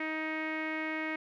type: tone with low-pass filter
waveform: sawtooth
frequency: 314.2 Hz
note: D#4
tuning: 17 cents sharp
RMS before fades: -35 dBFS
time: 0-1.16 s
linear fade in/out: 5 ms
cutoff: 2100 Hz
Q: 7.2
effects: none